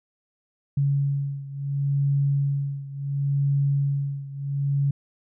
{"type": "beating tone pair", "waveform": "sine", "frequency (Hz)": [140, 140.71], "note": ["C#3", "C#3"], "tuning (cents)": [18, 26], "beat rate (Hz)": 0.71, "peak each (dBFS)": [-23, -26], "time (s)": [0.77, 4.91], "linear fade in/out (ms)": 5, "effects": []}